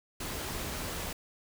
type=noise; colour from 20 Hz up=pink; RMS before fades=-37 dBFS; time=0.2-1.13 s; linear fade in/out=5 ms; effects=none